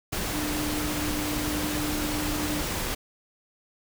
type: tone in noise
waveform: sine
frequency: 299.9 Hz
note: D4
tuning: 36 cents sharp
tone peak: -30 dBFS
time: 0.33-2.62 s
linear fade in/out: 10 ms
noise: pink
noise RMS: -30 dBFS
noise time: 0.12-2.95 s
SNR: -3 dB
effects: none